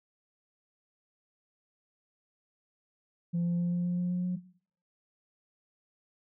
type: tone with pitch steps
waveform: sine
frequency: 171.9 / 173.1 / 174.3 / 175.51 / 176.73 / 177.96 / 179.2 / 180.45 Hz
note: F3 / F3 / F3 / F3 / F3 / F3 / F3 / F#3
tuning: -27 / -15 / -3 / +9 / +21 / +33 / +45 / -43 cents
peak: -25 dBFS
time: 3.33-4.37 s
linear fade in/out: 20 ms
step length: 130 ms
effects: noise-tail reverb RT60 0.5 s tail -17 dB re dry + tanh soft clip ceiling -25 dBFS